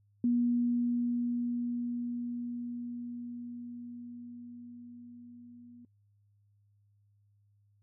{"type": "tone with level ramp", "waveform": "sine", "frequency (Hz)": 240.7, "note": "B3", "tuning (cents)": -44, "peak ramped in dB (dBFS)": [-24, -50], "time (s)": [0.24, 5.85], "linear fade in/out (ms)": 2, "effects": ["noise-tail reverb RT60 0.1 s tail -21 dB re dry", "added 102 Hz sine -65 dBFS peak until 7.82 s"]}